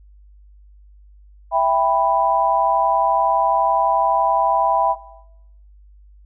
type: chord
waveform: sine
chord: E minor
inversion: none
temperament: just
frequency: 659.3 / 791.1 / 988.9 Hz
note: E5 / G5 / B5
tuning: 0 / +16 / +2 cents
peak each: -18 dBFS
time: 1.51-4.96 s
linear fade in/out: 50 ms
effects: noise-tail reverb RT60 0.8 s tail -17 dB re dry + added 50 Hz sine -44 dBFS peak until 6.25 s